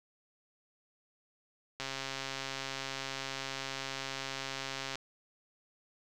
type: click train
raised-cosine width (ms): 0.2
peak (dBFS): -20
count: 427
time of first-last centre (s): 1.8-4.956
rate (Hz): 135
effects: none